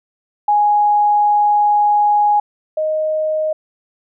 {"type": "tone pair in turn", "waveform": "sine", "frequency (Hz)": [830.6, 622.2], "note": ["G#5", "D#5"], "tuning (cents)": [0, 0], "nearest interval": "perfect fourth", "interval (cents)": 500, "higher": "first", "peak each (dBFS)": [-10, -15], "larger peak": "first", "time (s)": [[0.48, 2.4], [2.77, 3.53]], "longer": "first", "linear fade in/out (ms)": 5, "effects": []}